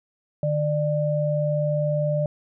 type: tone pair together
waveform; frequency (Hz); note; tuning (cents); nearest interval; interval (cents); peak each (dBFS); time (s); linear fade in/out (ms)
sine; 150.1 / 595.4; D3 / D5; +38 / +24; 2 octaves; 2386; -23; 0.43-2.26; 2
effects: none